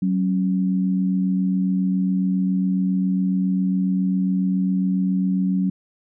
sine tone pair together, 187.2 / 274.5 Hz, F#3 / C#4, +20 / -17 cents, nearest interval perfect fifth, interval 663 cents, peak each -18 / -26 dBFS, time 0.02-5.7 s, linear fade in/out 5 ms, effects none

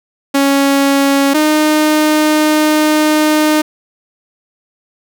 sawtooth tone pair in turn, 277.2 / 306.2 Hz, C#4 / D#4, 0 / -28 cents, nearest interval major second, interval 172 cents, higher second, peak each -5 dBFS, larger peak neither, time 0.34-1.34 / 1.34-3.62 s, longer second, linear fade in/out 10 ms, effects none

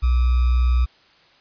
sine tone with sample-and-hold, 61.74 Hz, B1, in tune, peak -14 dBFS, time 0.02-0.86 s, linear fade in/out 20 ms, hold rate 1225 Hz, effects white hiss -54 dBFS RMS until 1.4 s + resampled to 11025 Hz

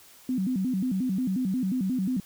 sine tone with vibrato, 219.9 Hz, A3, 1 cent flat, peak -24 dBFS, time 0.29-2.2 s, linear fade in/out 2 ms, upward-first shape square, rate 5.6 Hz, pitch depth 260 cents each way, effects white hiss -53 dBFS RMS until 2.25 s

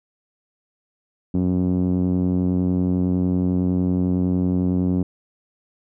5% pulse tone with low-pass filter, 90.9 Hz, F#2, 30 cents flat, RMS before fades -20 dBFS, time 1.34-5.03 s, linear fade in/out 5 ms, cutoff 230 Hz, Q 2.4, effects none

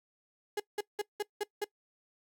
35% pulse tone bursts, 415.3 Hz, G#4, in tune, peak -29 dBFS, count 6, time 0.57-1.644 s, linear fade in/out 5 ms, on 29 ms, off 180 ms, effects noise-tail reverb RT60 0.1 s tail -21 dB re dry

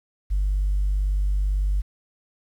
sine tone, 49 Hz, G1, in tune, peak -18 dBFS, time 0.3-1.82 s, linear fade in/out 20 ms, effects tanh soft clip ceiling -16 dBFS + 9-bit

